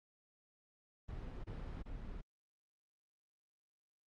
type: noise bursts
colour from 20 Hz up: brown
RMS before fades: -45 dBFS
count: 3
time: 1.08-2.214 s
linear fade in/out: 10 ms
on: 360 ms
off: 27 ms
effects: low-pass 4000 Hz 12 dB/octave + Opus 32 kbps